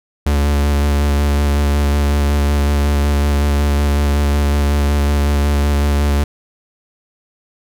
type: tone with vibrato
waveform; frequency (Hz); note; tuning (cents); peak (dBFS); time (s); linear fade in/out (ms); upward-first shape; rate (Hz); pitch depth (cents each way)
45% pulse; 72; D2; -34; -12; 0.26-6.24; 5; square; 5.4; 14
effects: none